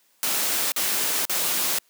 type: noise bursts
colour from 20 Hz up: white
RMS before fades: -24 dBFS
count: 3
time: 0.23-1.786 s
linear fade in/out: 0 ms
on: 490 ms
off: 43 ms
effects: white hiss -63 dBFS RMS until 1.89 s + high-pass 200 Hz 12 dB/octave